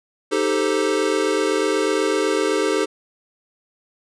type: chord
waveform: square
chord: A half-diminished seventh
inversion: second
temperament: equal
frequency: 311.1 / 392 / 440 / 523.3 Hz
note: Eb4 / G4 / A4 / C5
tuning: 0 / 0 / 0 / 0 cents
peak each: -25 / -23 / -23 / -27 dBFS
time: 0.31-2.86 s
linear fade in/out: 20 ms
effects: resampled to 22050 Hz